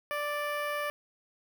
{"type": "tone with notch filter", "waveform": "15% pulse", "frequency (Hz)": 587.3, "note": "D5", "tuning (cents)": 0, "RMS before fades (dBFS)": -33, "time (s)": [0.11, 0.9], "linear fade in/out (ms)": 0, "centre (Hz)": 6800, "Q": 0.71, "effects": []}